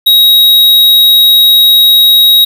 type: tone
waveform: square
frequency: 3805 Hz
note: A#7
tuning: 35 cents sharp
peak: -3 dBFS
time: 0.06-2.45 s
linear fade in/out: 10 ms
effects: none